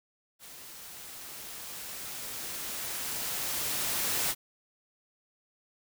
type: noise with level ramp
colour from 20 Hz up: white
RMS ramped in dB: -48 to -29 dBFS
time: 0.39-4.35 s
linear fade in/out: 50 ms
effects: none